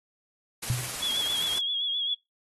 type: noise with tremolo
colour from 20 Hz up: white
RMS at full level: -33 dBFS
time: 0.62-1.59 s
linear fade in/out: 10 ms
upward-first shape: sine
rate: 19 Hz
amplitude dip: 30%
type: tone with exponential decay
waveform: sine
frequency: 123.47 Hz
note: B2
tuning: in tune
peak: -20 dBFS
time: 0.7-0.97 s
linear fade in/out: 0 ms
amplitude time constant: 57 ms
type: tone with vibrato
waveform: sine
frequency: 3340 Hz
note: G#7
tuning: 9 cents sharp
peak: -26 dBFS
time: 1.02-2.15 s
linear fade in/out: 10 ms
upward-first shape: sine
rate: 7.6 Hz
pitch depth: 52 cents each way
effects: noise-tail reverb RT60 0.2 s tail -24 dB re dry + AAC 32 kbps